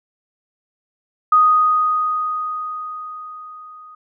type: tone with level ramp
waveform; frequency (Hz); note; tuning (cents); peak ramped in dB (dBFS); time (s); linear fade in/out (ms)
sine; 1244.5; D#6; 0; -8 to -38; 1.32-3.95; 5
effects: none